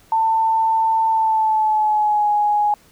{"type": "tone with pitch glide", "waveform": "sine", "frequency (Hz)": [893, 833.2], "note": ["A5", "G#5"], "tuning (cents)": [25, 5], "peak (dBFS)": -14, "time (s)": [0.12, 2.74], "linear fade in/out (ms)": 2, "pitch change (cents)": -120, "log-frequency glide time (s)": [1.09, 2.29], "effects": ["pink hiss -52 dBFS RMS until 2.91 s"]}